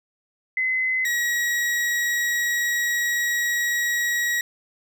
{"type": "tone pair in turn", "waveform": ["sine", "40% pulse"], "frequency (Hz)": [2039, 1909.1], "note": ["C7", "A#6"], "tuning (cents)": [-45, 41], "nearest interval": "minor second", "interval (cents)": 114, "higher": "first", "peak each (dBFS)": -20, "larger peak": "neither", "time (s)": [[0.57, 1.05], [1.05, 4.41]], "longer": "second", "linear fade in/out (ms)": 2, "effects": []}